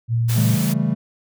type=tone; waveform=sine; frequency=116.1 Hz; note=A#2; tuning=7 cents flat; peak=-16 dBFS; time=0.08-0.58 s; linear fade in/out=50 ms
type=noise; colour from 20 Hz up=white; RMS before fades=-29 dBFS; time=0.28-0.74 s; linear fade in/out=20 ms
type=chord; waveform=triangle; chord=A dominant seventh; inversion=first; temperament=equal; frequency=138.59 / 164.81 / 196 / 220 Hz; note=C#3 / E3 / G3 / A3; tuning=0 / 0 / 0 / 0 cents; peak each=-21 dBFS; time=0.35-0.95 s; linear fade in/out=20 ms
effects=none